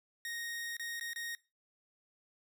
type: tone with dropouts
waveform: sawtooth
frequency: 1864.7 Hz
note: A#6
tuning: in tune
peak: -35 dBFS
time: 0.25-1.35 s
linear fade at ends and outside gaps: 1 ms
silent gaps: 0.768-0.796 / 0.997-1.01 / 1.133-1.16 s
effects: noise-tail reverb RT60 0.3 s tail -22 dB re dry